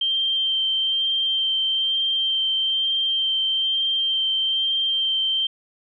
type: tone with vibrato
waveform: sine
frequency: 3144 Hz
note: G7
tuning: 4 cents sharp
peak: -19 dBFS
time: 0.01-5.47 s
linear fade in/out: 5 ms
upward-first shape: sine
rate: 1.1 Hz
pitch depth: 10 cents each way
effects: none